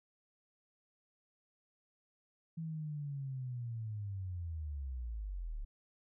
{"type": "linear sweep", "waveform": "sine", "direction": "down", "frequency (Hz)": [164.81, 33.62], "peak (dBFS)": -38, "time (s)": [2.57, 5.65], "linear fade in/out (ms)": 10, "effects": []}